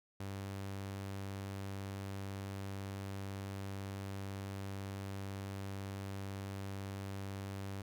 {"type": "tone", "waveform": "sawtooth", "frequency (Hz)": 98, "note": "G2", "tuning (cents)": 0, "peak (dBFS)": -37, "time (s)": [0.2, 7.82], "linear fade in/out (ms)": 5, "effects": []}